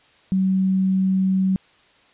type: tone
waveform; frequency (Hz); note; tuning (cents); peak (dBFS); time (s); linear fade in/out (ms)
sine; 189.5; F#3; +42; -16; 0.32-1.56; 0
effects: white hiss -55 dBFS RMS until 2.13 s + resampled to 8000 Hz